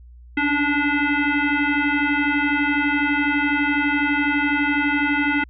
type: tone with frequency modulation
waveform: sine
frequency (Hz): 876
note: A5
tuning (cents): -8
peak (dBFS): -17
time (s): 0.37-5.44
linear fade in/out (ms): 5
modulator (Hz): 580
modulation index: 2.7
effects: added 60 Hz sine -41 dBFS peak until 5.49 s